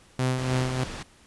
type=tone with tremolo; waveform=sawtooth; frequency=128.4 Hz; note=C3; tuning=32 cents flat; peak=-18 dBFS; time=0.19-0.84 s; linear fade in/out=2 ms; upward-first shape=sine; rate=3.3 Hz; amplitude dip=50%
type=low-pass noise; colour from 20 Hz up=pink; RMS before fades=-37 dBFS; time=0.38-1.03 s; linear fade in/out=5 ms; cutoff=6400 Hz; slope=12 dB/octave
effects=pink hiss -56 dBFS RMS until 1.26 s + resampled to 24000 Hz